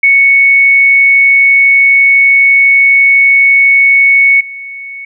sine tone with level steps, 2217 Hz, C#7, in tune, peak -3 / -22 dBFS, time 0.03-5.05 s, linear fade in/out 5 ms, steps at 4.4 s, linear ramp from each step 10 ms, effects none

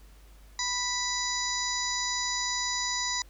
harmonic tone, 987.8 Hz, B5, in tune, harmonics 1 / 2 / 4 / 5 / 6 / 7, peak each -35 / -35 / -35 / -35 / -35 / -35 dBFS, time 0.59-3.22 s, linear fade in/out 2 ms, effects added 50 Hz sine -50 dBFS peak until 3.29 s + pink hiss -60 dBFS RMS until 3.29 s

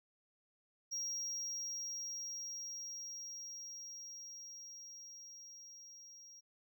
triangle tone with level ramp, 5630 Hz, F8, 13 cents sharp, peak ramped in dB -36 to -53 dBFS, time 0.91-6.41 s, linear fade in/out 20 ms, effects none

